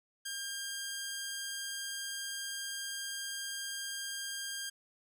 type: tone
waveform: 10% pulse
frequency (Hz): 1605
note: G6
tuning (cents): +40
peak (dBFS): -29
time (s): 0.25-4.7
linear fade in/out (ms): 10
effects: none